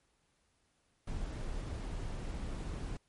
brown noise, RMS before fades -39 dBFS, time 1.07-2.97 s, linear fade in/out 5 ms, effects pink hiss -75 dBFS RMS until 3.08 s + MP3 48 kbps

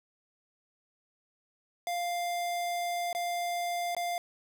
square tone with dropouts, 698.5 Hz, F5, in tune, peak -31 dBFS, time 1.87-4.18 s, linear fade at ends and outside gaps 1 ms, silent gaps 3.129-3.149 / 3.949-3.966 s, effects none

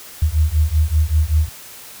sine beating tone pair, 74.9 / 80.1 Hz, D2 / E2, +35 / -49 cents, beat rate 5.2 Hz, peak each -16 dBFS, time 0.22-1.49 s, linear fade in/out 5 ms, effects white hiss -38 dBFS RMS until 2 s

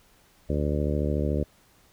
harmonic tone, 73.7 Hz, D2, 7 cents sharp, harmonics 1 / 2 / 3 / 4 / 5 / 6 / 7 / 8, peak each -27 / -30 / -32 / -33 / -34 / -35 / -35 / -36 dBFS, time 0.49-1.44 s, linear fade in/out 10 ms, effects pink hiss -60 dBFS RMS until 1.92 s

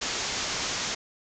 white low-pass noise, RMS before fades -31 dBFS, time 0.01-0.95 s, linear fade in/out 10 ms, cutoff 7200 Hz, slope 96 dB/octave, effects none

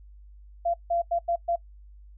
sine tone bursts at uneven times, 685 Hz, F5, 34 cents flat, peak -22 dBFS, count 5, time 0.65-0.74 / 0.9-1.02 / 1.11-1.19 / 1.28-1.36 / 1.48-1.56 s, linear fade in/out 10 ms, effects noise-tail reverb RT60 0.1 s tail -21 dB re dry + added 50 Hz sine -46 dBFS peak until 2.17 s

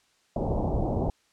pink low-pass noise, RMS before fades -27 dBFS, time 0.36-1.1 s, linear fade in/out 2 ms, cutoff 860 Hz, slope 48 dB/octave, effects white hiss -66 dBFS RMS until 1.32 s + low-pass 7000 Hz 12 dB/octave

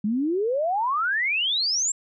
sine exponential sweep, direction up, 200 to 7620 Hz, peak -21 dBFS, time 0.04-1.92 s, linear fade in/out 5 ms, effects none

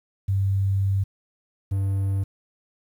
sine / triangle tone pair in turn, 97.6 / 97.6 Hz, G2 / G2, -7 / -7 cents, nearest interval unison, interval 0 cents, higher neither, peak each -19 dBFS, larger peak neither, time 0.28-1.04 / 1.71-2.24 s, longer first, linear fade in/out 10 ms, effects 9-bit

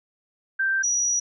sine tone pair in turn, 1568 / 5818 Hz, G6 / F#8, 0 / -30 cents, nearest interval octave + major seventh, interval 2270 cents, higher second, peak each -20 dBFS, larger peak neither, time 0.59-0.83 / 0.83-1.2 s, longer second, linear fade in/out 10 ms, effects none

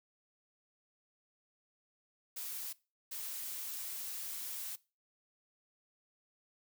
blue noise bursts at uneven times, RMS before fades -42 dBFS, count 2, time 2.36-2.73 / 3.11-4.76 s, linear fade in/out 10 ms, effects noise-tail reverb RT60 0.3 s tail -21 dB re dry

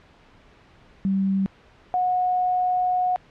sine tone pair in turn, 193.6 / 729.3 Hz, G3 / F#5, -21 / -25 cents, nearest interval octave + major seventh, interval 2296 cents, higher second, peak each -19 dBFS, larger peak neither, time 1.05-1.46 / 1.94-3.16 s, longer second, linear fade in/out 0 ms, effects pink hiss -53 dBFS RMS until 3.3 s + low-pass 3000 Hz 12 dB/octave

